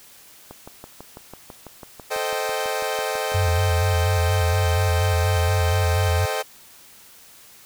click train, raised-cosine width 1 ms, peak -23 dBFS, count 19, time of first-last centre 0.51-3.485 s, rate 6.05 Hz
sawtooth chord, A half-diminished seventh, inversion none, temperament equal with one note detuned, 440 / 523.3 / 622.3 / 778.6 Hz, A4 / C5 / Eb5 / G5, 0 / 0 / 0 / -12 cents, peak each -25 dBFS, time 2.1-6.43 s, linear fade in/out 20 ms
sine tone with vibrato, 89.5 Hz, F2, 43 cents sharp, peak -18 dBFS, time 3.34-6.26 s, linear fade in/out 10 ms, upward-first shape square, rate 4.2 Hz, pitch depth 86 cents each way
effects white hiss -48 dBFS RMS until 7.65 s

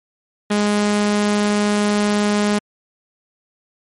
sawtooth tone, 207.3 Hz, G#3, 3 cents flat, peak -11 dBFS, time 0.5-2.59 s, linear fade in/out 10 ms, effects MP3 48 kbps

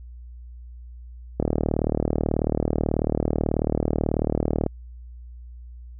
click train, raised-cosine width 2 ms, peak -8 dBFS, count 126, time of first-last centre 1.4-4.664 s, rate 38.3 Hz, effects added 60 Hz sine -38 dBFS peak until 5.99 s

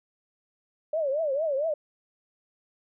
sine tone with vibrato, 590 Hz, D5, 8 cents sharp, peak -24 dBFS, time 0.93-1.74 s, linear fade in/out 5 ms, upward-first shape triangle, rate 4.4 Hz, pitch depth 220 cents each way, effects none

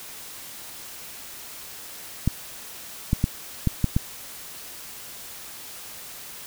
clicks, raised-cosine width 5 ms, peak -7 dBFS, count 6, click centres 2.276 / 3.131 / 3.241 / 3.673 / 3.843 / 3.965 s, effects white hiss -40 dBFS RMS until 6.46 s

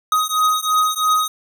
square beating tone pair, 1253 / 1256 Hz, D#6 / D#6, +12 / +16 cents, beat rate 3 Hz, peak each -19 dBFS, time 0.12-1.28 s, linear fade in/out 2 ms, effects none

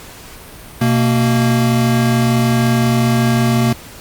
square tone pair together, 124.67 / 231.3 Hz, B2 / A#3, +17 / -13 cents, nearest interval major seventh, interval 1070 cents, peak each -15 dBFS, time 0.81-3.73 s, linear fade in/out 5 ms, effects pink hiss -36 dBFS RMS until 4 s + Opus 48 kbps

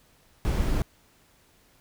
brown noise with amplitude modulation, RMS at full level -23 dBFS, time 0.45-0.82 s, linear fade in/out 0 ms, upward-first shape sine, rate 272 Hz, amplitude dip 30%, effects pink hiss -61 dBFS RMS until 1.8 s

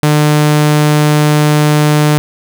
sawtooth tone, 150 Hz, D3, 37 cents sharp, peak -3 dBFS, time 0.03-2.18 s, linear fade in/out 0 ms, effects none

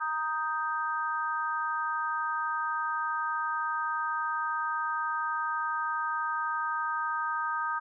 sine chord, Eb major, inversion second, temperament equal, 932.3 / 1244.5 / 1568 Hz, Bb5 / Eb6 / G6, 0 / 0 / 0 cents, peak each -34 / -31 / -34 dBFS, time 0-7.8 s, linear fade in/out 20 ms, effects none

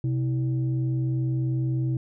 sine tone pair together, 128.8 / 323.4 Hz, C3 / E4, -27 / -33 cents, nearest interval octave + major third, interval 1594 cents, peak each -22 / -31 dBFS, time 0.04-1.97 s, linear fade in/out 2 ms, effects tanh soft clip ceiling -17 dBFS

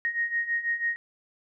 sine beating tone pair, 1864.7 / 1870.8 Hz, A#6 / A#6, 0 / +6 cents, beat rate 6.1 Hz, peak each -31 / -27 dBFS, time 0.05-0.96 s, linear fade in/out 0 ms, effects none

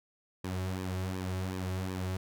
sawtooth tone with flanger, 93.1 Hz, F#2, 11 cents sharp, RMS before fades -35 dBFS, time 0.44-2.17 s, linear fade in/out 5 ms, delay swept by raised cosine 1.4 to 4.2 ms, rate 2.7 Hz, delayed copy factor -0.7, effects none

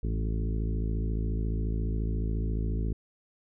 harmonic tone with a mistuned harmonic, 54.3 Hz, A1, 22 cents flat, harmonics 1 / 2 / 3 / 4 / 5 / 6 / 7 / 8, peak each -28 / -34 / -38 / -40 / -42 / -44 / -45 / -46 dBFS, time 0.03-2.93 s, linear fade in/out 5 ms, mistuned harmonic 3, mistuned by +37 cents, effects none

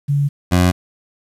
sine / 20% pulse tone pair in turn, 142.5 / 89.77 Hz, C#3 / F2, +48 / +48 cents, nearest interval minor sixth, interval 800 cents, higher first, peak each -13 / -6 dBFS, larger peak second, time 0.08-0.29 / 0.51-0.72 s, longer neither, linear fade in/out 20 ms, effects resampled to 32000 Hz + 8-bit

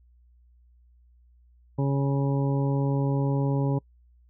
harmonic tone, 138.59 Hz, C#3, in tune, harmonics 1 / 2 / 3 / 4 / 6 / 7, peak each -23 / -29 / -33 / -35 / -39 / -40 dBFS, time 1.78-3.79 s, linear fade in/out 10 ms, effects noise-tail reverb RT60 0.1 s tail -26 dB re dry + added 60 Hz sine -55 dBFS peak until 4.29 s

